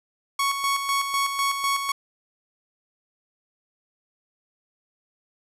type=tone with tremolo; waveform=sawtooth; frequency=1110 Hz; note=C#6; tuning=2 cents sharp; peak=-17 dBFS; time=0.39-1.92 s; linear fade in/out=5 ms; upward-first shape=square; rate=4 Hz; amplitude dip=50%; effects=resampled to 32000 Hz + 9-bit